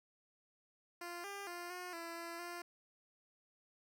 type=tone with pitch steps; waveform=10% pulse; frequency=347.5 / 400.2 / 349.3 / 359.8 / 335.6 / 337.8 / 348 Hz; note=F4 / G4 / F4 / F#4 / E4 / E4 / F4; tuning=-9 / +36 / 0 / -48 / +31 / +42 / -6 cents; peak=-36 dBFS; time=1.01-2.62 s; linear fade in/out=5 ms; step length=230 ms; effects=none